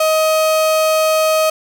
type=tone; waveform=35% pulse; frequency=630 Hz; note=D#5; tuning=21 cents sharp; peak=-10 dBFS; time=0-1.5 s; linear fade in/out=5 ms; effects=none